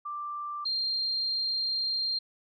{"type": "tone pair in turn", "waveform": "sine", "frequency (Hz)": [1179, 4189], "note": ["D6", "C8"], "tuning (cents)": [6, 1], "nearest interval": "octave + minor seventh", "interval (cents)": 2195, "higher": "second", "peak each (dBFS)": [-33, -27], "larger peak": "second", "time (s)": [[0.05, 0.65], [0.65, 2.19]], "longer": "second", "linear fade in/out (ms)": 10, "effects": []}